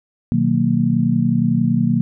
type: chord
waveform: sine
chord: B major seventh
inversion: none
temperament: just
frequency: 123.47 / 154.34 / 185.21 / 231.5 Hz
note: B2 / D#3 / F#3 / A#3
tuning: 0 / -14 / +2 / -12 cents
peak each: -21 / -20 / -20 / -17 dBFS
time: 0.32-2.01 s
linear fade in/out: 0 ms
effects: none

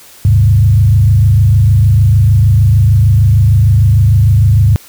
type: tone with frequency modulation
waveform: sine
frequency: 102.7 Hz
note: G#2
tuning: 19 cents flat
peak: -4 dBFS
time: 0.25-4.76 s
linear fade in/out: 0 ms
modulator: 26.6 Hz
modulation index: 0.96
effects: white hiss -38 dBFS RMS until 4.88 s

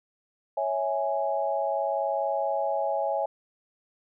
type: chord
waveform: sine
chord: C# minor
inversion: none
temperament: equal with one note detuned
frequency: 554.4 / 655.1 / 830.6 Hz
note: C#5 / E5 / G#5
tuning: 0 / -11 / 0 cents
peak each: -29 dBFS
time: 0.57-3.26 s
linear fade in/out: 5 ms
effects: none

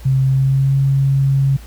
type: tone with pitch glide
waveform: sine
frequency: 133.1 to 136.84 Hz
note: C3 to C#3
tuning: +30 to -22 cents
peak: -11 dBFS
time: 0.05-1.57 s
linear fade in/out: 10 ms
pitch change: +48 cents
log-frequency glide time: 0.25-0.76 s
effects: added 57 Hz sine -33 dBFS peak until 1.66 s + pink hiss -44 dBFS RMS until 1.66 s

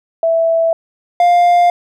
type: tone pair in turn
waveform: sine / triangle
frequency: 659.3 / 701.9 Hz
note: E5 / F5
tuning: 0 / +9 cents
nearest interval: minor second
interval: 109 cents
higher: second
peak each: -10 / -5 dBFS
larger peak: second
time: 0.23-0.73 / 1.2-1.7 s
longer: neither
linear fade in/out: 2 ms
effects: none

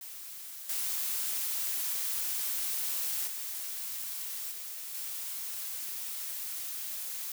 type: noise with level steps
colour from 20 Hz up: blue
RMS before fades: -44 / -33 / -38 / -41 / -38 dBFS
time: 0.01-7.32 s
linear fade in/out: 2 ms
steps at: 0.69 / 3.27 / 4.51 / 4.94 s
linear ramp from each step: 5 ms
effects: none

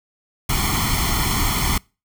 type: noise with comb filter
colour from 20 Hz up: pink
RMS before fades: -20 dBFS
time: 0.49-1.78 s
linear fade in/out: 5 ms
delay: 0.93 ms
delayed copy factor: +0.85
effects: noise-tail reverb RT60 0.3 s tail -26 dB re dry

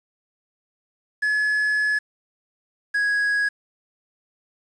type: tone pair in turn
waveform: triangle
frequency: 1704 / 1661.2 Hz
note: G#6 / G#6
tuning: +44 / 0 cents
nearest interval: unison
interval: 44 cents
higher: first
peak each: -17 dBFS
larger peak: neither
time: 1.22-1.99 / 2.94-3.49 s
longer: first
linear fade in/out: 10 ms
effects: resampled to 24000 Hz + 8-bit

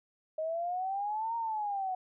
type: exponential two-way sweep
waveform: sine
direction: up then down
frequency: 622.3 to 933 to 735 Hz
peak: -31 dBFS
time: 0.38-1.95 s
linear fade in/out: 5 ms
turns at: 1.36 s
effects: none

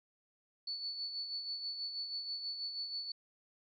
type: tone with tremolo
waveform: sine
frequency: 4455 Hz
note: C#8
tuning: 8 cents sharp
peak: -36 dBFS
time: 0.67-3.12 s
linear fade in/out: 5 ms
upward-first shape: sine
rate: 6.2 Hz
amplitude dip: 50%
effects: none

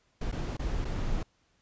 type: noise with dropouts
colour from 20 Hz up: brown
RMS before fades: -31 dBFS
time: 0.21-1.23 s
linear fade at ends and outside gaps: 5 ms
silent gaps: 0.317-0.324 / 0.57-0.593 / 0.847-0.851 s
effects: pink hiss -70 dBFS RMS until 1.61 s + resampled to 16000 Hz

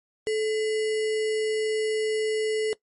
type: tone with sample-and-hold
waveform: sine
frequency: 433.9 Hz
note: A4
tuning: 24 cents flat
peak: -22 dBFS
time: 0.27-2.73 s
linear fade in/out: 0 ms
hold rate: 2450 Hz
effects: noise-tail reverb RT60 0.1 s tail -20 dB re dry + MP3 48 kbps

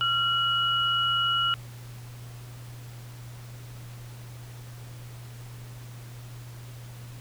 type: tone pair together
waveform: sine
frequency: 1375 / 2914 Hz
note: F6 / F#7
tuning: -27 / -27 cents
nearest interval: octave + minor second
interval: 1300 cents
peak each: -25 dBFS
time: 0.01-1.54 s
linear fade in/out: 0 ms
effects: added 120 Hz sine -40 dBFS peak until 7.2 s + pink hiss -50 dBFS RMS until 7.2 s

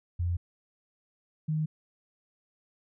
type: tone pair in turn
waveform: sine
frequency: 87.1 / 155.37 Hz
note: F2 / D#3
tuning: -4 / -2 cents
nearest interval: minor seventh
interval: 1002 cents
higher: second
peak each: -26 dBFS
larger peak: neither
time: 0.19-0.37 / 1.48-1.66 s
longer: neither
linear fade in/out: 10 ms
effects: none

